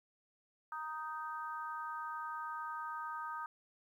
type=harmonic tone; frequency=311.1 Hz; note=D#4; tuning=in tune; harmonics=3 / 4 / 5; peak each=-44 / -42 / -47 dBFS; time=0.72-3.46 s; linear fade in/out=2 ms; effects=12-bit